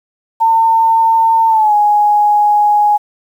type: tone with pitch glide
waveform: sine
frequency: 903 to 832.9 Hz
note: A5 to G#5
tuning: +45 to +5 cents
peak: -7 dBFS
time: 0.4-2.98 s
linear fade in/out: 20 ms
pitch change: -140 cents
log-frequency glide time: 1.48-1.74 s
effects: 7-bit